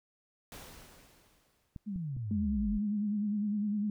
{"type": "noise with exponential decay", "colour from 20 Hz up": "pink", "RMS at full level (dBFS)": -46, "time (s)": [0.52, 2.09], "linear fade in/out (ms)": 1, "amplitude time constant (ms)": 340}
{"type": "clicks", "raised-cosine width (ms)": 5, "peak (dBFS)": -30, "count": 3, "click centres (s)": [1.762, 1.96, 2.167]}
{"type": "exponential sweep", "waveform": "sine", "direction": "down", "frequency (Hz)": [218.5, 42.31], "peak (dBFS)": -34, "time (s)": [1.86, 2.79], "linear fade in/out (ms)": 20}
{"type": "tone with vibrato", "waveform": "sine", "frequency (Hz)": 207.7, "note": "G#3", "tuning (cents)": 0, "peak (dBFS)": -29, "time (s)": [2.31, 3.9], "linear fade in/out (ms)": 2, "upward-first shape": "sine", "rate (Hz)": 9.9, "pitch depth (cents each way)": 51}
{"effects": []}